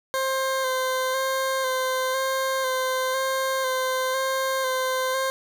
20% pulse tone with vibrato, 523.3 Hz, C5, in tune, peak -18 dBFS, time 0.14-5.3 s, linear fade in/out 0 ms, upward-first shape square, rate 1 Hz, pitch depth 20 cents each way, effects none

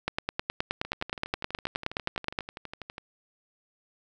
two click trains, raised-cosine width 0.3 ms, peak -22 / -11 dBFS, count 27 / 23, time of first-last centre 0.85-2.981 / 0.08-2.388 s, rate 12.2 / 9.53 Hz, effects none

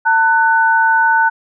sine tone pair together, 899.3 / 1493 Hz, A5 / F#6, +38 / +15 cents, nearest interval major sixth, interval 877 cents, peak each -12 dBFS, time 0.05-1.3 s, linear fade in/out 20 ms, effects none

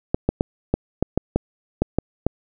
clicks, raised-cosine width 2 ms, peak -4 dBFS, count 10, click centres 0.145 / 0.29 / 0.409 / 0.74 / 1.026 / 1.176 / 1.36 / 1.82 / 1.986 / 2.266 s, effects none

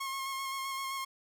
sawtooth tone with vibrato, 1080 Hz, C#6, 45 cents flat, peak -31 dBFS, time 0-1.05 s, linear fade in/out 10 ms, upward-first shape square, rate 7.7 Hz, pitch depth 17 cents each way, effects none

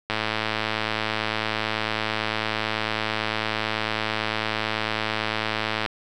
click train, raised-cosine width 0.3 ms, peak -8 dBFS, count 629, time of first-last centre 0.1-5.861 s, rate 109 Hz, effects none

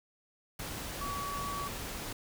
sine tone in noise, 1135 Hz, C#6, 41 cents sharp, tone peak -36 dBFS, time 1.01-1.68 s, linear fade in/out 5 ms, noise pink, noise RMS -40 dBFS, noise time 0.59-2.13 s, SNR +1 dB, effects none

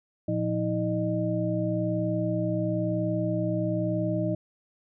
sine tone cluster, 115.2 / 176.2 / 318.5 / 611 Hz, A#2 / F3 / D#4 / D#5, -20 / +16 / +41 / -32 cents, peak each -30 dBFS, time 0.28-4.35 s, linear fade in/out 5 ms, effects none

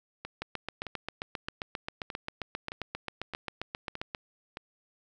two click trains, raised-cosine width 0.3 ms, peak -18 / -22 dBFS, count 29 / 8, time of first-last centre 0.42-4.148 / 0.25-4.571 s, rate 7.51 / 1.62 Hz, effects none

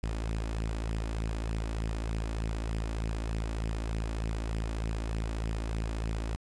sawtooth tone with flanger, 55 Hz, A1, in tune, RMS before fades -33 dBFS, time 0.03-6.36 s, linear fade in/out 0 ms, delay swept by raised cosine 0.36 to 3.56 ms, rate 3.3 Hz, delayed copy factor +0.5, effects resampled to 22050 Hz + 10-bit

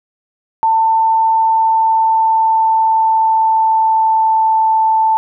sine tone with pitch glide, 893 to 883.3 Hz, A5 to A5, +25 to +6 cents, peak -9 dBFS, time 0.63-5.17 s, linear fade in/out 0 ms, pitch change -19 cents, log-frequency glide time 1.34-4.8 s, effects none

